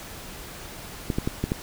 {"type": "clicks", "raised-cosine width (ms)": 3, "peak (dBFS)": -11, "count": 5, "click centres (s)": [1.102, 1.185, 1.275, 1.44, 1.519], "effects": ["pink hiss -40 dBFS RMS until 1.62 s"]}